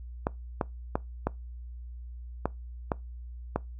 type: clicks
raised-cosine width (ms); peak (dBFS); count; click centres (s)
1; -12; 7; 0.269 / 0.612 / 0.955 / 1.27 / 2.456 / 2.918 / 3.56
effects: noise-tail reverb RT60 0.2 s tail -22 dB re dry + added 60 Hz sine -39 dBFS peak until 3.79 s